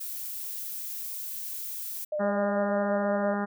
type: noise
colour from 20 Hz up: violet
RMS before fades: -36 dBFS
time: 0-2.05 s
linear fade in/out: 10 ms
type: tone with vibrato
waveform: sine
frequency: 604 Hz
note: D5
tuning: 48 cents sharp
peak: -27 dBFS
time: 2.12-3.34 s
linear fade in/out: 5 ms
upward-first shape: square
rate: 15 Hz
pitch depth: 20 cents each way
type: harmonic tone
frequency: 203.3 Hz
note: G#3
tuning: 37 cents flat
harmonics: 1 / 2 / 3 / 4 / 5 / 6 / 7 / 8 / 9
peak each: -29 / -36 / -37 / -35 / -40 / -39 / -39 / -43 / -44 dBFS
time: 2.19-3.46 s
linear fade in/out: 20 ms
effects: none